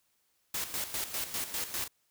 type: noise with tremolo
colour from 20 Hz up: white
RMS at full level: -34 dBFS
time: 0.54-1.88 s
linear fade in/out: 5 ms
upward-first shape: square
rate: 5 Hz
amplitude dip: 65%
effects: white hiss -74 dBFS RMS until 2.1 s